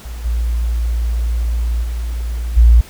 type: tone with level steps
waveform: sine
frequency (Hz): 57.9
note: A#1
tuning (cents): -11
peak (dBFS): -24 / -14 / -18 / -4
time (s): 0.05-2.81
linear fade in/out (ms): 5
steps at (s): 0.24 / 1.82 / 2.56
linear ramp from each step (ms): 20
effects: pink hiss -39 dBFS RMS until 2.89 s